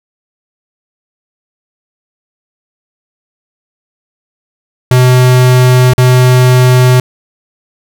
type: tone with dropouts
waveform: square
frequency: 126.5 Hz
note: B2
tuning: 42 cents sharp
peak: -4 dBFS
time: 4.91-7 s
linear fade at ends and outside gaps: 2 ms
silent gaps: 5.935-5.98 s
effects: none